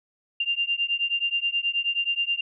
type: beating tone pair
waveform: sine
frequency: 2785 / 2794.4 Hz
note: F7 / F7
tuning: -5 / 0 cents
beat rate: 9.4 Hz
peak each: -26 dBFS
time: 0.4-2.41 s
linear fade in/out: 5 ms
effects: none